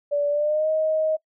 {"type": "tone with pitch glide", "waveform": "sine", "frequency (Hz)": [579, 627.8], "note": ["D5", "D#5"], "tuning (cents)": [-25, 15], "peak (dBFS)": -19, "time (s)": [0.11, 1.17], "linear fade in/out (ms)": 20, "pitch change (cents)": 140, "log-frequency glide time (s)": [0.29, 0.69], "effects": ["noise-tail reverb RT60 0.1 s tail -22 dB re dry"]}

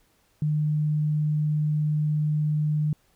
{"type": "tone", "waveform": "sine", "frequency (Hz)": 151.4, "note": "D#3", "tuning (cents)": -47, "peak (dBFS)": -21, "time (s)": [0.42, 2.93], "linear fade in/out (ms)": 2, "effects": ["pink hiss -65 dBFS RMS until 3.15 s"]}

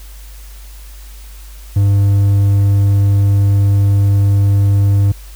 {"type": "tone", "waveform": "triangle", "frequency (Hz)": 100, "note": "G2", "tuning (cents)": 35, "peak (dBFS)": -6, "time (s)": [1.76, 5.12], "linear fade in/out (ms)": 5, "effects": ["added 50 Hz sine -31 dBFS peak until 5.35 s", "white hiss -42 dBFS RMS until 5.35 s"]}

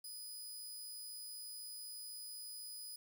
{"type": "tone", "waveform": "15% pulse", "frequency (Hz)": 4978, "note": "D#8", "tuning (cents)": 0, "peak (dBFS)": -40, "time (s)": [0.04, 2.96], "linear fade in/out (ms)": 5, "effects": ["12-bit"]}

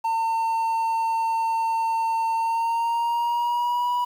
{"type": "tone with pitch glide", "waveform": "triangle", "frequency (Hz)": [905, 975.6], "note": ["A5", "B5"], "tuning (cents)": [48, -21], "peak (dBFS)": -19, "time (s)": [0.04, 4.05], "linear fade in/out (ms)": 10, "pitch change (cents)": 131, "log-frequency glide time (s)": [2.34, 3.91], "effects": ["8-bit"]}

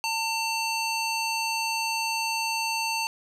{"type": "tone with band-pass filter", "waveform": "square", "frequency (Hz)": 900, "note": "A5", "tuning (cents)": 39, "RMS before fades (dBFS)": -28, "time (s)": [0.04, 3.07], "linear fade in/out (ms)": 0, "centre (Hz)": 4100, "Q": 0.75, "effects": []}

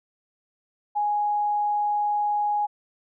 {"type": "tone", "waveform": "sine", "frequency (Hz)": 830.6, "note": "G#5", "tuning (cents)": 0, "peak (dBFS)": -21, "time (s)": [0.95, 2.67], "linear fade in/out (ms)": 20, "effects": []}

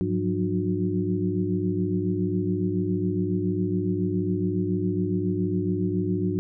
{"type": "tone cluster", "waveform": "sine", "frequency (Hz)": [102, 178, 185.2, 300.1, 364.2], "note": ["G#2", "F3", "F#3", "D4", "F#4"], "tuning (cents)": [-31, 33, 2, 38, -27], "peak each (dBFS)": -29, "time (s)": [0.01, 6.39], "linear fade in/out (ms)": 0, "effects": []}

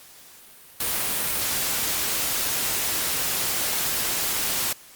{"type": "noise", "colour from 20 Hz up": "white", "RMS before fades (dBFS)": -25, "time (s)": [0.8, 4.73], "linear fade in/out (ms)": 5, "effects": ["white hiss -48 dBFS RMS until 4.95 s", "Opus 48 kbps"]}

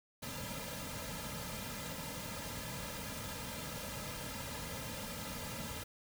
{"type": "noise with comb filter", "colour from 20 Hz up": "pink", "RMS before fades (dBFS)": -43, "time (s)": [0.22, 5.84], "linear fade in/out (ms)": 10, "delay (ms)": 2.7, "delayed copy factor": -0.95, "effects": []}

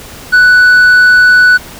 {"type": "tone with tanh clipping", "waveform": "sine", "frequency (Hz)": 1485, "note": "F#6", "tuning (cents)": 6, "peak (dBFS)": -3, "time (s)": [0.32, 1.58], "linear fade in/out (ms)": 20, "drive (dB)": 4, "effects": ["pink hiss -30 dBFS RMS until 1.79 s"]}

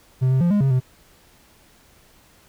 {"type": "tone with pitch steps", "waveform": "triangle", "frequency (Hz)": [129.3, 131.1, 173.4, 205.8, 135.4, 128.3], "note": ["C3", "C3", "F3", "G#3", "C#3", "C3"], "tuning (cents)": [-20, 4, -12, -16, -40, -34], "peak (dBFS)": -13, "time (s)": [0.21, 0.804], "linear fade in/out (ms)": 20, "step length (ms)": 99, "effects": ["pink hiss -54 dBFS RMS until 2.48 s"]}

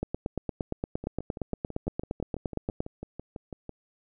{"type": "two click trains", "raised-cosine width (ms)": 2, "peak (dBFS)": [-24, -16], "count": [17, 25], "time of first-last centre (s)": [[1.04, 3.693], [0.03, 2.805]], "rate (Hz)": [6.03, 8.65], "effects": []}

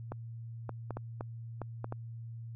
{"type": "clicks", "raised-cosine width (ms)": 1, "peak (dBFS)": -24, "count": 8, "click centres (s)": [0.12, 0.693, 0.907, 0.97, 1.209, 1.617, 1.844, 1.924], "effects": ["added 115 Hz sine -41 dBFS peak until 2.55 s"]}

